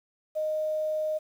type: tone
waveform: sine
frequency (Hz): 619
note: D#5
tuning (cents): -9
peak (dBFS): -26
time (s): 0.35-1.19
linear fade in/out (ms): 20
effects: 9-bit